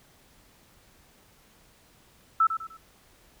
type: tone with echo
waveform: sine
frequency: 1318.5 Hz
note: E6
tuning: in tune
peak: -17 dBFS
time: 2.4-2.47 s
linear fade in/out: 5 ms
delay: 100 ms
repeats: 3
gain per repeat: -9 dB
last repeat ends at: 2.77 s
effects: pink hiss -59 dBFS RMS until 3.4 s